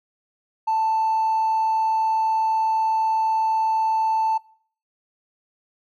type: tone with hard clipping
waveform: sine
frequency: 884 Hz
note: A5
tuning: 8 cents sharp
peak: -19 dBFS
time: 0.67-4.38 s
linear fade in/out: 10 ms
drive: 1 dB
effects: noise-tail reverb RT60 0.5 s tail -21 dB re dry